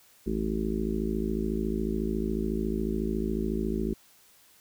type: harmonic tone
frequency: 54 Hz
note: A1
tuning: 32 cents flat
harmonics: 1 / 3 / 4 / 5 / 6 / 7 / 8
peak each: -33 / -37 / -31 / -39 / -35 / -33 / -42 dBFS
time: 0.26-3.94 s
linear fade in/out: 10 ms
effects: white hiss -59 dBFS RMS until 4.6 s